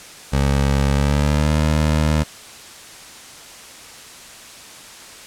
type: tone with pitch glide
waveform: 20% pulse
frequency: 69.3 to 76.89 Hz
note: C#2 to D#2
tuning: 0 to -20 cents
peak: -10 dBFS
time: 0.32-2.24 s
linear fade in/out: 20 ms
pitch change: +180 cents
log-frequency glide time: 0.89-1.57 s
effects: white hiss -39 dBFS RMS until 5.26 s + low-pass 9000 Hz 12 dB/octave